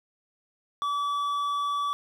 sine tone with hard clipping, 1149 Hz, D6, 38 cents flat, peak -27 dBFS, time 0.82-1.93 s, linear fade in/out 0 ms, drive 6 dB, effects none

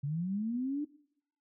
sine linear sweep, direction up, 135.9 to 301.2 Hz, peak -31 dBFS, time 0.03-0.85 s, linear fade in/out 10 ms, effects noise-tail reverb RT60 0.7 s tail -21 dB re dry

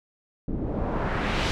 pink noise with low-pass filter sweep, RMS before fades -27 dBFS, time 0.48-1.51 s, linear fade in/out 0 ms, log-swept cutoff 260 to 4600 Hz, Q 1.1, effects none

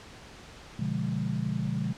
sine chord, B diminished seventh, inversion none, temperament equal with one note detuned, 123.47 / 146.83 / 176.54 / 207.7 Hz, B2 / D3 / F3 / Ab3, 0 / 0 / +19 / 0 cents, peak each -33 dBFS, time 0.79-1.93 s, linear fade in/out 5 ms, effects pink hiss -48 dBFS RMS until 1.97 s + low-pass 6000 Hz 12 dB/octave

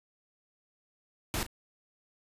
pink noise with echo, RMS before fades -32 dBFS, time 1.34-1.43 s, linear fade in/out 0 ms, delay 35 ms, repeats 1, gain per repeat -12 dB, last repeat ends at 1.465 s, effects resampled to 32000 Hz

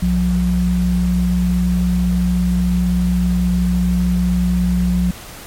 sine tone pair together, 61.74 / 178.92 Hz, B1 / F3, 0 / +42 cents, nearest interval octave + tritone, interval 1842 cents, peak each -18 / -14 dBFS, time 0.02-5.11 s, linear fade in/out 5 ms, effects pink hiss -35 dBFS RMS until 5.46 s + MP3 64 kbps

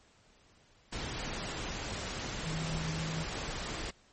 sine tone in noise, 160 Hz, D#3, 49 cents sharp, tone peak -35 dBFS, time 2.45-3.24 s, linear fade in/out 10 ms, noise pink, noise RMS -38 dBFS, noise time 0.92-3.91 s, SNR 0 dB, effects pink hiss -64 dBFS RMS until 4.12 s + MP3 32 kbps

